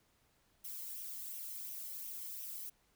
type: noise with flanger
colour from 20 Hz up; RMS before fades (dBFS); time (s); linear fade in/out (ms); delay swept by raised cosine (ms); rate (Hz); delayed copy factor
violet; -45; 0.64-2.7; 10; 0.33 to 0.99; 2.8; +0.5
effects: pink hiss -73 dBFS RMS until 2.95 s